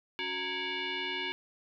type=tone with frequency modulation; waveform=sine; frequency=278.3 Hz; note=C#4; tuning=7 cents sharp; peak=-32 dBFS; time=0.19-1.32 s; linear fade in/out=0 ms; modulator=645 Hz; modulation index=5; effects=none